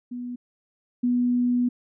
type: tone pair in turn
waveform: sine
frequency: 245.1 / 245.1 Hz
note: B3 / B3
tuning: -13 / -13 cents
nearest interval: unison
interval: 0 cents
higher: neither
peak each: -30 / -19 dBFS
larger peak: second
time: 0.11-0.36 / 1.03-1.69 s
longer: second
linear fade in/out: 10 ms
effects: none